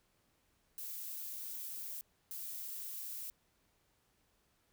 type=noise bursts at uneven times; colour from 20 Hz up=violet; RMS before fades=-44 dBFS; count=2; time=0.78-2.01 / 2.31-3.3 s; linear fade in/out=0 ms; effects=pink hiss -75 dBFS RMS until 4.72 s